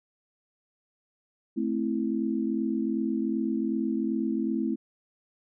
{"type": "chord", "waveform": "sine", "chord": "A minor", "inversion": "none", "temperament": "equal with one note detuned", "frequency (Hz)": [219, 261.6, 329.6], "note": ["A3", "C4", "E4"], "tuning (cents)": [-8, 0, 0], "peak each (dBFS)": [-29, -30, -30], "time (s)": [1.56, 4.76], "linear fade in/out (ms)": 20, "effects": []}